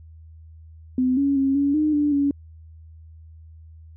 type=tone with pitch steps; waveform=sine; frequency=255.2 / 279.3 / 271.2 / 282.2 / 305 / 293.5 / 282.7 Hz; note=C4 / C#4 / C#4 / C#4 / D#4 / D4 / C#4; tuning=-43 / +13 / -38 / +31 / -34 / -1 / +34 cents; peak=-17 dBFS; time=0.98-2.31 s; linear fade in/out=2 ms; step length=190 ms; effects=added 80 Hz sine -42 dBFS peak until 3.96 s